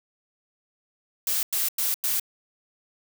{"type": "noise bursts", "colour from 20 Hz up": "blue", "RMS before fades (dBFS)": -25, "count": 4, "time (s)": [1.27, 2.198], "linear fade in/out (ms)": 2, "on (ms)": 160, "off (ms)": 96, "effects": []}